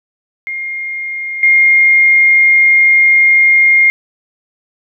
sine tone with level steps, 2126 Hz, C7, 27 cents sharp, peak -18 / -5 dBFS, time 0.47-3.9 s, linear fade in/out 0 ms, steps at 1.43 s, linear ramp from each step 2 ms, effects none

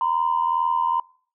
sine tone pair together, 939 / 1021.3 Hz, A#5 / C6, +12 / -42 cents, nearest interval minor second, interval 146 cents, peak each -21 dBFS, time 0.01-1 s, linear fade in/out 2 ms, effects noise-tail reverb RT60 0.5 s tail -26 dB re dry + tanh soft clip ceiling -11 dBFS

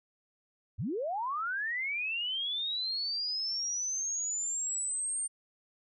sine linear sweep, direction up, 69.6 to 8810 Hz, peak -31 dBFS, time 0.78-5.28 s, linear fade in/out 20 ms, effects none

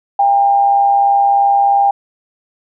sine tone with amplitude modulation, 800 Hz, G5, 35 cents sharp, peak -6 dBFS, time 0.19-1.91 s, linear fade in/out 5 ms, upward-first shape sine, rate 123 Hz, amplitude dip 45%, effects none

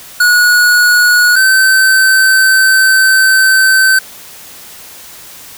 square tone pair in turn, 1458 / 1539 Hz, F#6 / G6, -26 / -32 cents, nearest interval minor second, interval 94 cents, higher second, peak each -6 dBFS, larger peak neither, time 0.2-1.36 / 1.36-3.99 s, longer second, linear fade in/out 5 ms, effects white hiss -33 dBFS RMS until 5.57 s

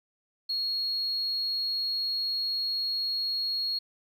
sine tone, 4304 Hz, C8, 48 cents sharp, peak -26 dBFS, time 0.49-3.79 s, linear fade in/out 10 ms, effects tanh soft clip ceiling -23 dBFS + 11-bit

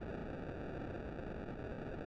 white noise with sample-and-hold, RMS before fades -44 dBFS, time 0-2.05 s, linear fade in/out 10 ms, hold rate 1050 Hz, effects low-pass 2000 Hz 12 dB/octave

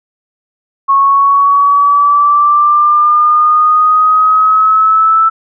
sine exponential sweep, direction up, 1097 to 1322 Hz, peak -5 dBFS, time 0.88-5.3 s, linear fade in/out 20 ms, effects none

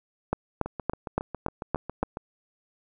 two click trains, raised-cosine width 1 ms, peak -19 / -10 dBFS, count 12 / 7, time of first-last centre 0.66-2.171 / 0.33-2.03 s, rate 7.28 / 3.53 Hz, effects none

